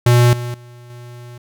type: tone with level steps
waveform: square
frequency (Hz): 121.1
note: B2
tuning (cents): -34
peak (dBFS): -9 / -23 / -38 / -34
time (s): 0.06-1.38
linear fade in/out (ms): 5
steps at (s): 0.33 / 0.54 / 0.9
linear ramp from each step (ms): 2
effects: none